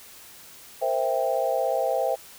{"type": "chord", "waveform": "sine", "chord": "C dominant seventh", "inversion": "third", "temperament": "equal with one note detuned", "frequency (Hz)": [466.2, 523.3, 659.3, 789.9], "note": ["Bb4", "C5", "E5", "G5"], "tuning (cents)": [0, 0, 0, 13], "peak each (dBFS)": [-32, -26, -26, -28], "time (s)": [0.81, 2.16], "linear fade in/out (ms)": 20, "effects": ["white hiss -47 dBFS RMS until 2.38 s"]}